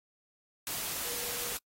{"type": "tone in noise", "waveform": "sine", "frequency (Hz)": 480, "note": "B4", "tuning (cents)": -49, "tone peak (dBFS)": -46, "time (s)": [1.05, 1.53], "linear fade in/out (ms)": 0, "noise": "white", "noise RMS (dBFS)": -36, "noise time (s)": [0.67, 1.57], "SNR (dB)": -13, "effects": ["noise-tail reverb RT60 0.1 s tail -25 dB re dry", "AAC 48 kbps"]}